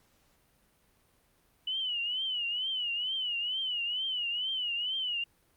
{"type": "tone with vibrato", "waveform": "sine", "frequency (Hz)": 2960, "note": "F#7", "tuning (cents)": 0, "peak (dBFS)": -30, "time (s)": [1.67, 5.24], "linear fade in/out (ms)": 5, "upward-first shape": "triangle", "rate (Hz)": 2.2, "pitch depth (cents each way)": 130, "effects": ["pink hiss -68 dBFS RMS until 5.56 s", "Opus 48 kbps"]}